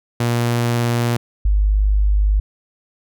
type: tone pair in turn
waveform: sawtooth / sine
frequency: 118.9 / 50.79 Hz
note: A#2 / G#1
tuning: +35 / -38 cents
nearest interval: octave + minor third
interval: 1473 cents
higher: first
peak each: -12 dBFS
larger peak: neither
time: 0.2-1.17 / 1.45-2.4 s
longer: first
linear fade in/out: 5 ms
effects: none